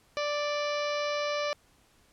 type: harmonic tone with a mistuned harmonic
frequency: 587.3 Hz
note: D5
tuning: in tune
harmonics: 1 / 2 / 3 / 4 / 5 / 6 / 7 / 8 / 9 / 10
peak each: -30 / -35 / -41 / -38 / -43 / -48 / -43 / -47 / -45 / -49 dBFS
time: 0.17-1.53 s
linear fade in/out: 0 ms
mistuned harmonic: 7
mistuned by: -21 cents
effects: pink hiss -64 dBFS RMS until 2.12 s + low-pass 12000 Hz 12 dB/octave